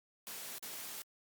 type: noise with dropouts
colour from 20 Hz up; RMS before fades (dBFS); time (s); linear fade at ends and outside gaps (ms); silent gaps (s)
white; -45; 0.27-1.02; 0; 0.583-0.627
effects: high-pass 150 Hz 12 dB/octave + Opus 48 kbps